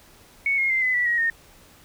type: tone with pitch steps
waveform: sine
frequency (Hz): 2217 / 2149 / 2083 / 2019 / 1957 / 1896.9 / 1838.6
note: C#7 / C7 / C7 / B6 / B6 / A#6 / A#6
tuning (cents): 0 / +46 / -8 / +38 / -16 / +30 / -24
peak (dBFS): -19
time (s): 0.46-1.3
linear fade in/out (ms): 2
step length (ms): 120
effects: pink hiss -52 dBFS RMS until 1.84 s